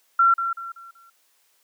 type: tone with echo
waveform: sine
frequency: 1362 Hz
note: F6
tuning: 44 cents flat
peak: -13 dBFS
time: 0.19-0.34 s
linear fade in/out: 5 ms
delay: 190 ms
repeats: 4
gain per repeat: -9 dB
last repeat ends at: 1.1 s
effects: white hiss -64 dBFS RMS until 1.63 s + high-pass 400 Hz 12 dB/octave